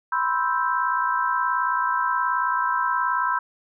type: chord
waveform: sine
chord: C major seventh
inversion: third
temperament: equal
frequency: 987.8 / 1046.5 / 1318.5 / 1568 Hz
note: B5 / C6 / E6 / G6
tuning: 0 / 0 / 0 / 0 cents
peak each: -24 / -27 / -26 / -27 dBFS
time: 0.12-3.39 s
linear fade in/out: 5 ms
effects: none